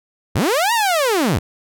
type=linear two-way sweep; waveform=sawtooth; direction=up then down; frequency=60.7 to 964 to 60.7 Hz; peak=-11 dBFS; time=0.35-1.39 s; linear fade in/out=10 ms; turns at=0.73 s; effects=none